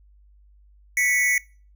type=tone pair together; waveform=square; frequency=1975.5 / 2217 Hz; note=B6 / C#7; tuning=0 / 0 cents; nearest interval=major second; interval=200 cents; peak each=-22 dBFS; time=0.97-1.38 s; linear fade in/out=2 ms; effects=noise-tail reverb RT60 0.4 s tail -24 dB re dry + added 50 Hz sine -51 dBFS peak until 1.75 s